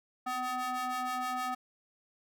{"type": "ring-modulated tone", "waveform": "square", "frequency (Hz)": 251.7, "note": "B3", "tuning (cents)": 33, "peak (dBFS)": -30, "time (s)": [0.26, 1.55], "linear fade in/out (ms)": 10, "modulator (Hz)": 1010, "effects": []}